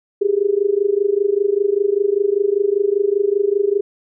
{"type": "tone with amplitude modulation", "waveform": "sine", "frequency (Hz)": 403.4, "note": "G4", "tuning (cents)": 50, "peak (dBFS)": -10, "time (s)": [0.21, 3.81], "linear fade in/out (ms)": 10, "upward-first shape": "sine", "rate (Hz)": 25.1, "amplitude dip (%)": 90, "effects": []}